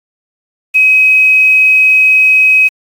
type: tone with quantisation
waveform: sine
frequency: 2536 Hz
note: D#7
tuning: 32 cents sharp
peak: -4 dBFS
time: 0.74-2.69 s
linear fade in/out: 20 ms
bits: 5
effects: AAC 64 kbps